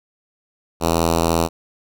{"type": "tone with notch filter", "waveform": "5% pulse", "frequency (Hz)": 83.1, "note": "E2", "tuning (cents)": 15, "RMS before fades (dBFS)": -18, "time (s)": [0.8, 1.49], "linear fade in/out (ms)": 50, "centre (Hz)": 2100, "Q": 1.5, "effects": []}